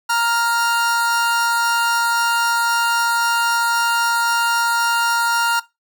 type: tone pair together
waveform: 45% pulse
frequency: 932.7 / 1400 Hz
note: A#5 / F6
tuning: +1 / +4 cents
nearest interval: perfect fifth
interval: 703 cents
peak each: -19 dBFS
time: 0.09-5.6 s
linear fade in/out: 10 ms
effects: noise-tail reverb RT60 0.2 s tail -18 dB re dry